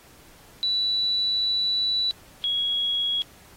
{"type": "tone pair in turn", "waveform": "sine", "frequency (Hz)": [3951, 3322], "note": ["B7", "G#7"], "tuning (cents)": [0, 0], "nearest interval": "minor third", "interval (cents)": 300, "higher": "first", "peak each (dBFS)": [-21, -22], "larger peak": "first", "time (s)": [[0.63, 2.11], [2.44, 3.22]], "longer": "first", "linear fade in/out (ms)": 0, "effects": ["pink hiss -52 dBFS RMS until 3.56 s", "AAC 48 kbps"]}